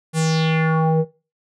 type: tone with low-pass filter sweep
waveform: square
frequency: 160 Hz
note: D#3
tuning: 49 cents sharp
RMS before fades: -18 dBFS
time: 0.13-1.05 s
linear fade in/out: 50 ms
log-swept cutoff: 10000 to 460 Hz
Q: 3.2
effects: noise-tail reverb RT60 0.3 s tail -17 dB re dry